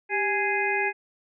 harmonic tone with a mistuned harmonic, 415.3 Hz, G#4, in tune, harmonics 1 / 2 / 4 / 5 / 6, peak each -29 / -29 / -29 / -29 / -29 dBFS, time 0.09-0.93 s, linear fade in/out 50 ms, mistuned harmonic 1, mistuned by -89 cents, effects none

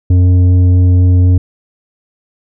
sine tone with tanh clipping, 90.4 Hz, F#2, 40 cents flat, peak -6 dBFS, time 0.1-1.38 s, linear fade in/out 5 ms, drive 8 dB, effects none

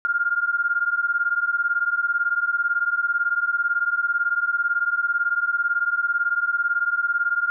sine beating tone pair, 1400 / 1418 Hz, F6 / F6, +4 / +26 cents, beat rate 18 Hz, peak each -22 / -23 dBFS, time 0.05-7.5 s, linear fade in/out 0 ms, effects none

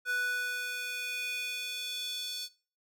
square tone with high-pass filter sweep, 493.9 Hz, B4, in tune, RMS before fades -35 dBFS, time 0.05-2.49 s, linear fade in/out 50 ms, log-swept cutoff 1400 to 4100 Hz, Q 3.8, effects noise-tail reverb RT60 0.4 s tail -21 dB re dry

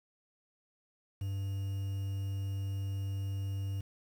triangle tone with quantisation, 98 Hz, G2, in tune, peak -31 dBFS, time 1.21-3.81 s, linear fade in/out 5 ms, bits 9, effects none

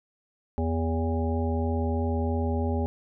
harmonic tone with a mistuned harmonic, 81.3 Hz, E2, 23 cents flat, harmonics 1 / 3 / 5 / 7 / 9 / 10, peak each -26 / -30 / -33 / -36 / -45 / -36 dBFS, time 0.58-2.86 s, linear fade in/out 0 ms, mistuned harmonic 1, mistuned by +22 cents, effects none

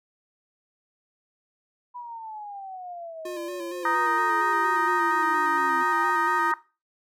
sine exponential sweep, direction down, 987.8 to 260.6 Hz, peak -35 dBFS, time 1.94-5.84 s, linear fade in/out 20 ms
square tone with vibrato, 349.2 Hz, F4, in tune, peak -33 dBFS, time 3.25-6.52 s, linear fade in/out 5 ms, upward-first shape square, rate 4.3 Hz, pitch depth 38 cents each way
harmonic tone, 311.1 Hz, D#4, in tune, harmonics 3 / 4 / 5 / 6, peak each -25 / -25 / -31 / -30 dBFS, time 3.85-6.54 s, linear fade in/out 2 ms
triangle tone with exponential growth, 806 Hz, G5, 48 cents sharp, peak -31 dBFS, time 5.18-6.1 s, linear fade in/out 1 ms, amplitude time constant 200 ms
effects noise-tail reverb RT60 0.3 s tail -18 dB re dry

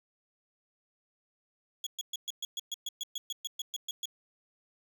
30% pulse tone bursts, 3346 Hz, G#7, 12 cents sharp, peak -31 dBFS, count 16, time 1.84-4.056 s, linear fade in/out 2 ms, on 26 ms, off 120 ms, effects none

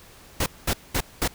pink noise bursts, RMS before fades -23 dBFS, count 4, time 0.4-1.278 s, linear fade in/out 5 ms, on 62 ms, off 210 ms, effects pink hiss -49 dBFS RMS until 1.34 s

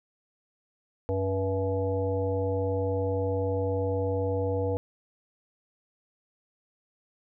harmonic tone with a mistuned harmonic, 94.6 Hz, F#2, 39 cents sharp, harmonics 1 / 3 / 5 / 7 / 9, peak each -29 / -35 / -28 / -38 / -40 dBFS, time 1.09-4.77 s, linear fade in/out 0 ms, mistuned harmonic 5, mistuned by +43 cents, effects none

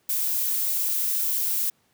violet noise, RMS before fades -25 dBFS, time 0.09-1.7 s, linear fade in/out 5 ms, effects pink hiss -66 dBFS RMS until 1.93 s + high-pass 100 Hz 12 dB/octave

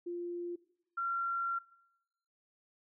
sine tone pair in turn, 348.3 / 1371.6 Hz, F4 / F6, -5 / -32 cents, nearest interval 2 octaves, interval 2373 cents, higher second, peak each -36 / -32 dBFS, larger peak second, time 0.06-0.56 / 0.97-1.59 s, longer second, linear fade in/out 10 ms, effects noise-tail reverb RT60 0.8 s tail -20 dB re dry

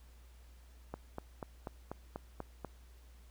click train, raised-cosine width 1 ms, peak -26 dBFS, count 8, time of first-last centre 0.94-2.647 s, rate 4.1 Hz, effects added 60 Hz sine -55 dBFS peak until 3.3 s + pink hiss -67 dBFS RMS until 3.3 s

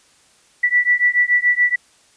sine beating tone pair, 1957 / 1964 Hz, B6 / B6, -16 / -10 cents, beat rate 7 Hz, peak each -16 dBFS, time 0.63-1.76 s, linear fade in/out 10 ms, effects white hiss -54 dBFS RMS until 2.16 s + resampled to 22050 Hz

